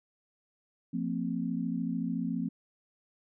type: chord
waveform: sine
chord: F suspended fourth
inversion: none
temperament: equal with one note detuned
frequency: 174.61 / 227.6 / 261.6 Hz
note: F3 / Bb3 / C4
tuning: 0 / -41 / 0 cents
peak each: -34 dBFS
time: 0.93-2.49 s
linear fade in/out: 10 ms
effects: none